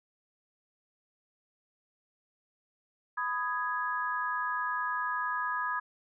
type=chord; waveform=sine; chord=G# minor; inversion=first; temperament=just; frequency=996.7 / 1245.9 / 1661.2 Hz; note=B5 / D#6 / G#6; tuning=+16 / +2 / 0 cents; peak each=-34 dBFS; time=3.17-5.8 s; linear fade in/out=10 ms; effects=none